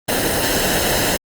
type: noise with comb filter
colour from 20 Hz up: pink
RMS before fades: -18 dBFS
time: 0.08-1.17 s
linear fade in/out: 10 ms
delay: 0.86 ms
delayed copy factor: -0.6
effects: Opus 32 kbps